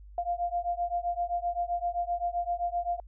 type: beating tone pair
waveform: sine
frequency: 695 / 702.7 Hz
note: F5 / F5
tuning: -9 / +10 cents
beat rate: 7.7 Hz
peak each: -31 dBFS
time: 0.18-3 s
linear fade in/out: 2 ms
effects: added 50 Hz sine -46 dBFS peak until 3.07 s